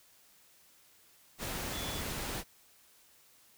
sine tone in noise, 3439 Hz, A7, 40 cents flat, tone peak -43 dBFS, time 1.71-2.03 s, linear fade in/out 50 ms, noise pink, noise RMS -38 dBFS, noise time 1.38-2.44 s, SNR -8 dB, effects white hiss -63 dBFS RMS until 3.57 s

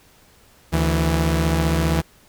sawtooth tone pair together, 74.47 / 164.3 Hz, D2 / E3, +25 / -5 cents, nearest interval octave + major second, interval 1370 cents, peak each -16 dBFS, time 0.72-2.02 s, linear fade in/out 20 ms, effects pink hiss -53 dBFS RMS until 2.28 s

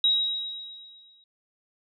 sine tone with exponential decay, 3823 Hz, A#7, 43 cents sharp, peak -17 dBFS, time 0.04-1.24 s, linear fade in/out 2 ms, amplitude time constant 260 ms, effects none

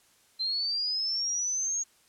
sine linear sweep, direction up, 4085 to 6620 Hz, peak -27 dBFS, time 0.39-1.84 s, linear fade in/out 20 ms, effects white hiss -63 dBFS RMS until 2.08 s + low-pass 11000 Hz 12 dB/octave

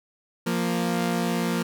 sawtooth tone pair together, 174.61 / 233.1 Hz, F3 / A#3, 0 / 0 cents, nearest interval perfect fourth, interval 500 cents, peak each -22 dBFS, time 0.46-1.63 s, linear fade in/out 10 ms, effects none

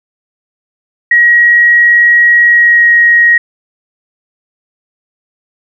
sine tone with pitch glide, 1901 to 1886.8 Hz, A#6 to A#6, +33 to +20 cents, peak -3 dBFS, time 1.11-3.38 s, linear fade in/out 5 ms, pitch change -13 cents, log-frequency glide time 2.45-2.93 s, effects none

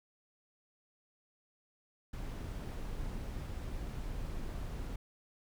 brown noise, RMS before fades -40 dBFS, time 2.13-4.96 s, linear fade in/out 5 ms, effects none

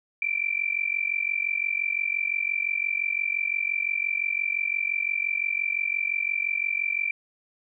sine tone with amplitude modulation, 2350 Hz, D7, 1 cent sharp, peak -20 dBFS, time 0.22-7.11 s, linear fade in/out 2 ms, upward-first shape sine, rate 45.8 Hz, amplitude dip 90%, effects none

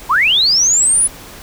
sine linear sweep, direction up, 880 to 10170 Hz, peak -9 dBFS, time 0.09-1.08 s, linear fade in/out 20 ms, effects pink hiss -35 dBFS RMS until 1.42 s

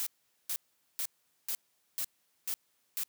blue noise bursts, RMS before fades -34 dBFS, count 7, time 0-3.035 s, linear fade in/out 0 ms, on 65 ms, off 430 ms, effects white hiss -74 dBFS RMS until 3.08 s + high-pass 80 Hz 12 dB/octave

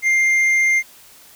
triangle tone with tanh clipping, 2105 Hz, C7, 10 cents sharp, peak -14 dBFS, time 0.02-0.83 s, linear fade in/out 50 ms, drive 9 dB, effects white hiss -46 dBFS RMS until 1.35 s

